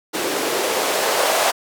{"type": "noise with band-pass filter sweep", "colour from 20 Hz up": "blue", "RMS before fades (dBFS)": -20, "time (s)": [0.13, 1.52], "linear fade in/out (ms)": 20, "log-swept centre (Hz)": [340, 680], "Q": 2.3, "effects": []}